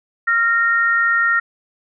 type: tone pair together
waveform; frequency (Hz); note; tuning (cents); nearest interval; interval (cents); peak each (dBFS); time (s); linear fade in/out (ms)
sine; 1386 / 1850.1; F6 / A#6; -14 / -14; perfect fourth; 500; -16 / -16; 0.27-1.4; 10
effects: none